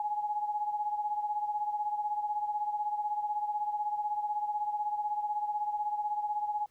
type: beating tone pair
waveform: sine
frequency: 835 / 851 Hz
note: G#5 / G#5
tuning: +9 / +42 cents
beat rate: 16 Hz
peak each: -31 / -37 dBFS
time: 0-6.66 s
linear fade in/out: 2 ms
effects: pink hiss -71 dBFS RMS until 6.7 s